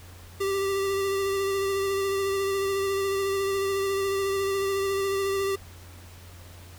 square tone with vibrato, 392 Hz, G4, in tune, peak -25 dBFS, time 0.4-5.56 s, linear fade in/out 10 ms, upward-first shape sine, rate 14 Hz, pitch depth 19 cents each way, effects added 88 Hz sine -45 dBFS peak until 6.78 s + pink hiss -50 dBFS RMS until 6.78 s

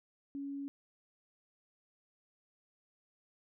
sine tone, 279.6 Hz, C#4, 15 cents sharp, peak -38 dBFS, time 0.35-0.68 s, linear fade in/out 0 ms, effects none

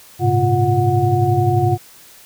sine tone cluster, 102.6 / 114.2 / 134.3 / 351 / 733 Hz, G#2 / A#2 / C3 / F4 / F#5, -21 / -35 / +46 / +9 / -16 cents, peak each -19 dBFS, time 0.19-1.78 s, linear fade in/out 50 ms, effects white hiss -44 dBFS RMS until 2.25 s

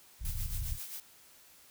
pink low-pass noise, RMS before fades -36 dBFS, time 0.19-0.79 s, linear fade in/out 50 ms, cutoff 110 Hz, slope 24 dB/octave
blue noise with tremolo, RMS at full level -41 dBFS, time 0.25-1 s, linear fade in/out 0 ms, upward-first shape sine, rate 7.5 Hz, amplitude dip 55%
effects white hiss -59 dBFS RMS until 1.7 s

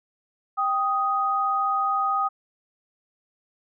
sine tone pair together, 785.6 / 1247 Hz, G5 / D#6, +4 / +3 cents, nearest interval minor sixth, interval 799 cents, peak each -26 / -22 dBFS, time 0.57-2.29 s, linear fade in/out 20 ms, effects none

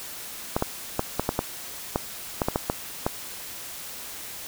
clicks, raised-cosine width 1 ms, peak -8 dBFS, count 12, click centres 0.565 / 0.624 / 0.994 / 1.196 / 1.291 / 1.391 / 1.959 / 2.418 / 2.485 / 2.559 / 2.699 / 3.065 s, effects white hiss -38 dBFS RMS until 4.47 s

